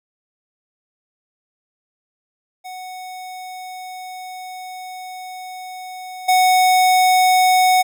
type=tone with level steps; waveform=square; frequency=740 Hz; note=F#5; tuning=in tune; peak=-31 / -12 dBFS; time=2.64-7.83 s; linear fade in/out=20 ms; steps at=6.28 s; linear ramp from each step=10 ms; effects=none